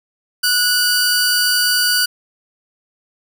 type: tone pair together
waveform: sawtooth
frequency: 1470 / 4667 Hz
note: F#6 / D8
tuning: -12 / -12 cents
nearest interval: octave + minor sixth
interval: 2000 cents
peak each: -13 dBFS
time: 0.43-2.06 s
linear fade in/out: 10 ms
effects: none